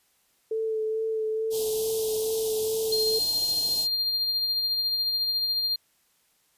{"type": "tone with vibrato", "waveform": "sine", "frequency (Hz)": 440, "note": "A4", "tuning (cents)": 0, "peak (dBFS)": -25, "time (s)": [0.51, 3.19], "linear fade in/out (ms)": 5, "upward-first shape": "sine", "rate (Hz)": 2.3, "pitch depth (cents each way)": 17}
{"type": "band-stop noise", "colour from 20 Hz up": "white", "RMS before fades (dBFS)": -33, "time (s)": [1.5, 3.88], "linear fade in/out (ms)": 50, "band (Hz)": [880, 3100], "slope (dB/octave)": 48}
{"type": "tone with tremolo", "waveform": "triangle", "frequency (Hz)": 4200, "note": "C8", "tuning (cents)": 6, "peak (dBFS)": -21, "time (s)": [2.92, 5.76], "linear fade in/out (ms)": 5, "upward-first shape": "triangle", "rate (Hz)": 14, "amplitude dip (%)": 40}
{"effects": ["white hiss -67 dBFS RMS until 6.57 s", "resampled to 32000 Hz"]}